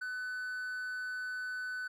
triangle tone with amplitude modulation, 1500 Hz, F#6, 23 cents sharp, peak -33 dBFS, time 0.01-1.88 s, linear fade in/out 10 ms, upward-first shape sine, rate 234 Hz, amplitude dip 30%, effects none

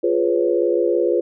sine chord, C# dominant seventh, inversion first, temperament equal with one note detuned, 349.2 / 415.3 / 496.7 / 554.4 Hz, E#4 / G#4 / B4 / C#5, 0 / 0 / +10 / 0 cents, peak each -19 / -22 / -20 / -24 dBFS, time 0.03-1.21 s, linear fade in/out 10 ms, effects none

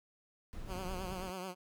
brown noise, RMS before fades -44 dBFS, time 0.53-1.3 s, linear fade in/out 0 ms
10% pulse tone with vibrato, 185.3 Hz, F#3, 3 cents sharp, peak -32 dBFS, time 0.67-1.55 s, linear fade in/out 50 ms, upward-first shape triangle, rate 9.2 Hz, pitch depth 76 cents each way
effects none

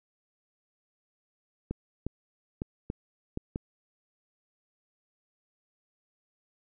clicks, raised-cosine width 3 ms, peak -19 dBFS, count 6, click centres 1.71 / 2.066 / 2.619 / 2.901 / 3.374 / 3.559 s, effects none

